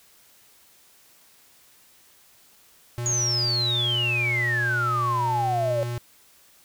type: tone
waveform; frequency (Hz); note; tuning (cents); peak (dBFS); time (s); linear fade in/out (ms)
square; 120; B2; -49; -28; 2.98-5.98; 0
type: exponential sweep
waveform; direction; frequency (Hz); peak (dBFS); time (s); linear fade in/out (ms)
sine; down; 6780 to 560; -22; 3.06-5.83; 0
effects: white hiss -56 dBFS RMS until 6.64 s